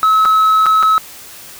sine tone with dropouts, 1290 Hz, E6, 38 cents flat, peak -5 dBFS, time 0.03-0.98 s, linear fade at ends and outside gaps 0 ms, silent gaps 0.251-0.256 / 0.659-0.665 / 0.827-0.832 s, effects tanh soft clip ceiling -7 dBFS + white hiss -35 dBFS RMS until 1.59 s

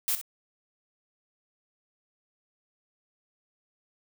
blue noise with echo, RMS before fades -27 dBFS, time 0.08-0.15 s, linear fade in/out 0 ms, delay 63 ms, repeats 1, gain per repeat -11 dB, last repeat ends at 0.213 s, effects none

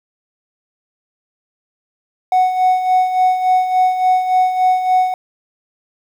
triangle tone with tremolo, 740 Hz, F#5, in tune, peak -6 dBFS, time 2.32-5.14 s, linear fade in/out 2 ms, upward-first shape sine, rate 3.5 Hz, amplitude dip 65%, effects tanh soft clip ceiling -4 dBFS + 8-bit

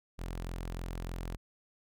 sawtooth tone, 43.27 Hz, F1, 15 cents flat, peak -33 dBFS, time 0.18-1.37 s, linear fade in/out 20 ms, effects none

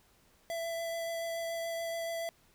square tone with vibrato, 667 Hz, E5, 20 cents sharp, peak -35 dBFS, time 0.5-2.29 s, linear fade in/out 0 ms, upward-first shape triangle, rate 7 Hz, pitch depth 12 cents each way, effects pink hiss -66 dBFS RMS until 2.54 s

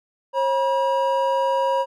triangle tone pair together, 539.9 / 963 Hz, C#5 / B5, -46 / -44 cents, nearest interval minor seventh, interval 1002 cents, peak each -19 dBFS, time 0.33-1.86 s, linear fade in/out 50 ms, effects none

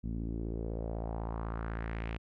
sawtooth tone with low-pass filter sweep, 56 Hz, A1, 31 cents sharp, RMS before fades -37 dBFS, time 0.03-2.18 s, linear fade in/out 20 ms, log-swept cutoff 220 to 2700 Hz, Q 2.5, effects none

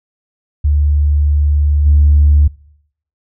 sine tone with level steps, 73.42 Hz, D2, in tune, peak -8 / -4 dBFS, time 0.64-2.48 s, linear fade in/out 10 ms, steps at 1.85 s, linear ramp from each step 20 ms, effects noise-tail reverb RT60 0.7 s tail -24 dB re dry + tanh soft clip ceiling -1 dBFS

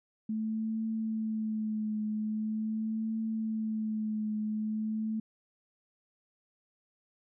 sine tone with vibrato, 217.8 Hz, A3, 17 cents flat, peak -30 dBFS, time 0.29-5.2 s, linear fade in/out 5 ms, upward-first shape triangle, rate 0.43 Hz, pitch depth 36 cents each way, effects none

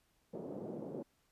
white band-pass noise, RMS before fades -44 dBFS, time 0.33-1.03 s, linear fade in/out 10 ms, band 150 to 520 Hz, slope 24 dB/octave, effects pink hiss -75 dBFS RMS until 1.31 s + resampled to 32000 Hz

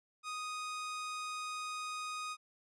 sawtooth tone, 1244.5 Hz, D#6, in tune, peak -35 dBFS, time 0.23-2.37 s, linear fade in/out 50 ms, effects resampled to 22050 Hz

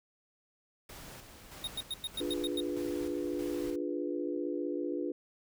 pink noise with tremolo, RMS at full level -48 dBFS, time 0.89-3.76 s, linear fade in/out 5 ms, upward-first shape square, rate 1.6 Hz, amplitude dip 45%
square tone bursts, 3729 Hz, A#7, in tune, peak -34 dBFS, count 8, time 1.64-2.604 s, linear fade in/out 2 ms, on 33 ms, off 100 ms
sine chord, D diminished seventh, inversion none, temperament equal, 293.7 / 349.2 / 415.3 / 493.9 Hz, D4 / F4 / Ab4 / Cb5, 0 / 0 / 0 / 0 cents, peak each -36 / -36 / -41 / -40 dBFS, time 2.2-5.12 s, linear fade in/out 5 ms
effects none

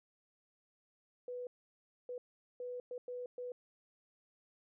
sine tone bursts at uneven times, 493.9 Hz, B4, in tune, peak -40 dBFS, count 6, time 1.28-1.47 / 2.09-2.18 / 2.6-2.8 / 2.91-2.98 / 3.08-3.26 / 3.38-3.52 s, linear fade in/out 2 ms, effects none

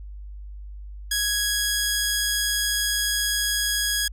10% pulse tone, 1661.2 Hz, G#6, in tune, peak -13 dBFS, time 1.11-4.08 s, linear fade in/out 5 ms, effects added 50 Hz sine -35 dBFS peak until 4.12 s

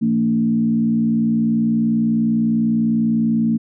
sine tone with frequency modulation, 225.7 Hz, A3, 44 cents sharp, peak -14 dBFS, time 0.01-3.58 s, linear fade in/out 20 ms, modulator 60.2 Hz, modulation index 0.7, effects none

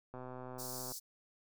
click train, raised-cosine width 1 ms, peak -33 dBFS, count 100, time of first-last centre 0.14-0.92 s, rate 127 Hz
pink high-pass noise, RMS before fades -45 dBFS, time 0.58-1 s, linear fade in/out 20 ms, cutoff 4600 Hz, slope 48 dB/octave
effects none

